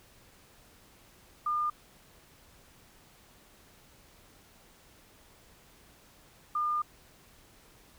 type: tone bursts at uneven times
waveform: sine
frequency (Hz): 1208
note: D6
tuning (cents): +48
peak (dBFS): -27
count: 2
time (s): 1.46-1.7 / 6.55-6.82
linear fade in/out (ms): 5
effects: pink hiss -59 dBFS RMS until 7.98 s